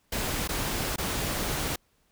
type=noise with dropouts; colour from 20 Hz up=pink; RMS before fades=-30 dBFS; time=0.12-1.76 s; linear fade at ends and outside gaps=5 ms; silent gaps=0.476-0.489 / 0.961-0.981 s; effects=pink hiss -69 dBFS RMS until 2.11 s